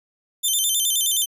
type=tone with vibrato; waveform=10% pulse; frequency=3322 Hz; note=G#7; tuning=in tune; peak=-11 dBFS; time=0.43-1.26 s; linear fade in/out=20 ms; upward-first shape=square; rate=9.5 Hz; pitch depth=120 cents each way; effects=resampled to 32000 Hz